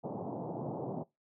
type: band-pass noise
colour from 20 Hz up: pink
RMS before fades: -39 dBFS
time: 0.03-1.04 s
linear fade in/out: 20 ms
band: 120 to 900 Hz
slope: 48 dB/octave
effects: noise-tail reverb RT60 0.2 s tail -21 dB re dry